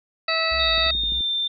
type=harmonic tone; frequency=651 Hz; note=E5; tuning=22 cents flat; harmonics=1 / 2 / 3 / 4 / 6 / 7; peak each=-27 / -27 / -27 / -27 / -27 / -27 dBFS; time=0.28-0.91 s; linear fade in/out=5 ms
type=tone with vibrato; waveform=triangle; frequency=61.74 Hz; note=B1; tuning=in tune; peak=-29 dBFS; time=0.51-1.21 s; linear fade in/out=10 ms; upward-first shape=sine; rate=3.2 Hz; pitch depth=180 cents each way
type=tone with pitch glide; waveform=sine; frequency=3747 to 3578 Hz; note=A#7 to A7; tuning=+8 to +28 cents; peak=-21 dBFS; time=0.59-1.48 s; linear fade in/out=10 ms; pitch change=-80 cents; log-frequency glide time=0.76-1.23 s
type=click train; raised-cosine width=3 ms; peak=-27 dBFS; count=6; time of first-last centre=0.78-1.207 s; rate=11.7 Hz
effects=none